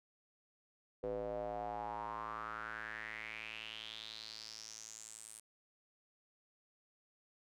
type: tone with band-pass filter sweep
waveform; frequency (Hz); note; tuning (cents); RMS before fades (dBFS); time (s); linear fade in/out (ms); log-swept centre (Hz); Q
square; 55.2; A1; +6; -45; 1.03-5.4; 5; 480 to 9300; 5.7
effects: none